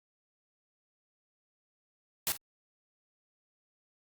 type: noise with echo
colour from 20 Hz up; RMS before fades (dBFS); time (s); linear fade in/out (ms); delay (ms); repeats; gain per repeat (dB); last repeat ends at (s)
white; -30; 2.27-2.32; 0; 48; 1; -14; 2.368
effects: Opus 48 kbps